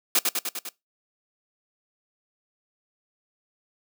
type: noise with echo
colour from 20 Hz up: white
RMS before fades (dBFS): -20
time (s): 0.15-0.19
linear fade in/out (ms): 2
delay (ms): 100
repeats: 5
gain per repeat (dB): -3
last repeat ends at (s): 0.69
effects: noise-tail reverb RT60 0.2 s tail -21 dB re dry + high-pass 200 Hz 12 dB/octave